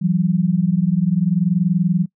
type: tone pair together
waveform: sine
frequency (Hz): 167.49 / 188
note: E3 / F#3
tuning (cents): +28 / +28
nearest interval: major second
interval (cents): 200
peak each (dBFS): -17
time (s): 0.01-2.06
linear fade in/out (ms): 20
effects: noise-tail reverb RT60 0.1 s tail -23 dB re dry